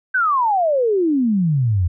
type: exponential sweep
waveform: sine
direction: down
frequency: 1568 to 82.41 Hz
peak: -14 dBFS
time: 0.14-1.88 s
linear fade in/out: 10 ms
effects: none